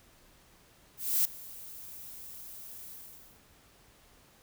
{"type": "noise with ADSR envelope", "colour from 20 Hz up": "violet", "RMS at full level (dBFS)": -25, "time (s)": [0.97, 3.42], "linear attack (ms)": 280, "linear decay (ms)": 4, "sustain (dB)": -21, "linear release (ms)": 540, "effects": ["pink hiss -61 dBFS RMS until 4.42 s"]}